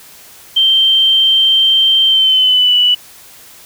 sine tone with pitch glide, 3136 to 2960 Hz, G7 to F#7, 0 to 0 cents, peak -7 dBFS, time 0.56-2.95 s, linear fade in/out 10 ms, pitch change -100 cents, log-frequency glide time 2.06-2.76 s, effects white hiss -39 dBFS RMS until 3.65 s

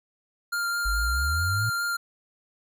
square tone with vibrato, 1396.9 Hz, F6, in tune, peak -26 dBFS, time 0.52-1.97 s, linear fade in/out 10 ms, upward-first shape sine, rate 4.7 Hz, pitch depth 10 cents each way
sine exponential sweep, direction up, 48.5 to 115.2 Hz, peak -25 dBFS, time 0.85-1.7 s, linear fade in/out 10 ms
effects none

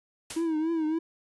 white noise with exponential decay, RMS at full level -33 dBFS, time 0.3-0.55 s, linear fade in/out 5 ms, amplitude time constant 53 ms
triangle tone with vibrato, 320.8 Hz, E4, 47 cents flat, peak -23 dBFS, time 0.36-0.99 s, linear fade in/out 10 ms, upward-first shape triangle, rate 3.5 Hz, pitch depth 92 cents each way
effects resampled to 24000 Hz

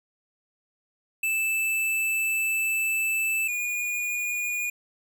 square tone pair in turn, 2637 / 2442 Hz, E7 / D#7, 0 / -33 cents, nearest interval minor second, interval 133 cents, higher first, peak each -24 / -27 dBFS, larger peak first, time 1.23-3.48 / 3.48-4.7 s, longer first, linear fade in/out 5 ms, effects none

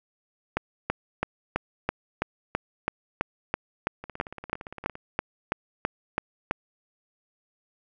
two click trains, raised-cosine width 0.5 ms, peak -23 / -9 dBFS, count 17 / 19, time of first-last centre 4.04-4.954 / 0.57-6.511 s, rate 17.5 / 3.03 Hz, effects none

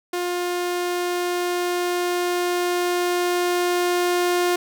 sawtooth tone with level ramp, 354.3 Hz, F4, 25 cents sharp, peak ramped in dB -19 to -14 dBFS, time 0.13-4.56 s, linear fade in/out 5 ms, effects none

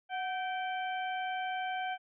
harmonic tone with a mistuned harmonic, 776 Hz, G5, 18 cents flat, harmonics 1 / 2 / 3 / 4, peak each -34 / -40 / -44 / -46 dBFS, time 0.09-1.98 s, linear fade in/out 50 ms, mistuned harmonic 1, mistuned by -79 cents, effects none

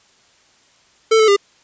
square tone with pitch steps, 444.3 / 436.3 / 401.7 Hz, A4 / A4 / G4, +17 / -15 / +42 cents, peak -10 dBFS, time 1.11-1.365 s, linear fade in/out 10 ms, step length 85 ms, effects white hiss -54 dBFS RMS until 1.63 s + resampled to 16000 Hz

